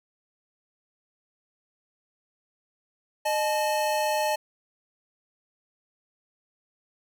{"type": "tone pair together", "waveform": "square", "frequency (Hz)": [611, 862.5], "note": ["D#5", "A5"], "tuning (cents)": [-32, -35], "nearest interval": "tritone", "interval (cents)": 597, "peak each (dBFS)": -27, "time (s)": [3.25, 4.36], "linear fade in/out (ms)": 10, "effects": []}